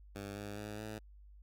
10% pulse tone with pitch steps, 100.1 / 102.62 / 105.2 / 107.84 Hz, G2 / G#2 / G#2 / A2, +37 / -20 / +23 / -34 cents, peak -34 dBFS, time 0.15-0.99 s, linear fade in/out 10 ms, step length 210 ms, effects added 50 Hz sine -54 dBFS peak until 1.42 s

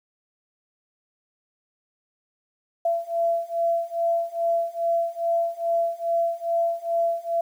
sine beating tone pair, 674 / 676.4 Hz, E5 / E5, +38 / +44 cents, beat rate 2.4 Hz, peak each -25 / -24 dBFS, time 2.85-7.41 s, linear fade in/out 5 ms, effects 9-bit

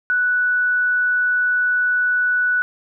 sine tone, 1480 Hz, F#6, in tune, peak -15 dBFS, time 0.1-2.62 s, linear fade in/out 0 ms, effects none

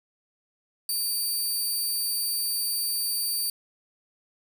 15% pulse tone, 4626 Hz, D8, 27 cents flat, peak -19 dBFS, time 0.89-3.5 s, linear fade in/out 2 ms, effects 8-bit

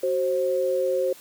sine tone pair together, 374.8 / 530 Hz, F#4 / C5, +22 / +22 cents, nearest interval tritone, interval 600 cents, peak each -26 / -22 dBFS, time 0.03-1.13 s, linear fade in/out 5 ms, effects white hiss -48 dBFS RMS until 1.2 s + high-pass 80 Hz 12 dB/octave

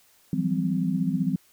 sine tone cluster, 164.9 / 179.6 / 195.4 / 257.1 Hz, E3 / F3 / G3 / C4, +1 / +49 / -5 / -30 cents, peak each -28 dBFS, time 0.33-1.36 s, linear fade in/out 2 ms, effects white hiss -60 dBFS RMS until 1.52 s

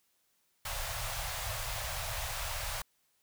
pink band-stop noise, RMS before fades -37 dBFS, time 0.65-2.82 s, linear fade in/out 5 ms, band 130 to 560 Hz, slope 48 dB/octave, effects white hiss -74 dBFS RMS until 3.22 s

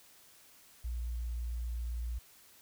sine tone, 58.9 Hz, A#1, 19 cents sharp, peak -34 dBFS, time 0.84-2.19 s, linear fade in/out 10 ms, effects white hiss -60 dBFS RMS until 2.61 s

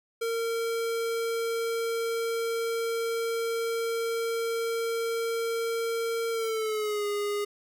square tone with pitch glide, 459 to 411.3 Hz, A#4 to G#4, -27 to -17 cents, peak -28 dBFS, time 0.21-7.45 s, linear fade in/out 10 ms, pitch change -190 cents, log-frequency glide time 6.31-7.06 s, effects none

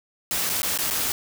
white noise with dropouts, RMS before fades -25 dBFS, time 0.31-1.12 s, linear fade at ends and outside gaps 1 ms, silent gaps 0.494-0.498 / 0.619-0.63 / 0.776-0.787 / 0.902-0.908 s, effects none

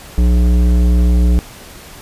triangle tone with tanh clipping, 60 Hz, B1, 49 cents flat, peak -10 dBFS, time 0.18-1.39 s, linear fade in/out 0 ms, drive 18 dB, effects pink hiss -36 dBFS RMS until 2.01 s + resampled to 32000 Hz

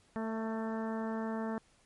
harmonic tone with a mistuned harmonic, 222.8 Hz, A3, 22 cents sharp, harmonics 1 / 2 / 3 / 4 / 5 / 6 / 7 / 8, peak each -35 / -41 / -43 / -44 / -48 / -50 / -52 / -51 dBFS, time 0.16-1.58 s, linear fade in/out 0 ms, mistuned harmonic 3, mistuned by -17 cents, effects pink hiss -67 dBFS RMS until 1.85 s + MP3 48 kbps

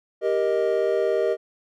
triangle chord, Eb major, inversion first, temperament equal with one note detuned, 392 / 469.1 / 622.3 Hz, G4 / Bb4 / Eb5, 0 / +11 / 0 cents, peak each -22 dBFS, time 0.21-1.37 s, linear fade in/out 50 ms, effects none

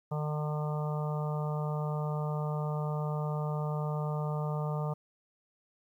harmonic tone, 150.7 Hz, D3, 45 cents sharp, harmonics 1 / 3 / 4 / 5 / 6 / 7 / 8, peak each -31 / -41 / -41 / -44 / -44 / -48 / -44 dBFS, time 0.11-4.94 s, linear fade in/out 10 ms, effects 11-bit

